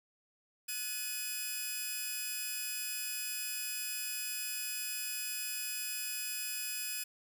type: tone cluster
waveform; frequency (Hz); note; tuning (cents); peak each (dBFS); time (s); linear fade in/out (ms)
5% pulse; 1468 / 1714 / 2510; F#6 / A6 / D#7; -14 / -46 / +15; -34 / -35 / -28; 0.68-7.04; 10
effects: none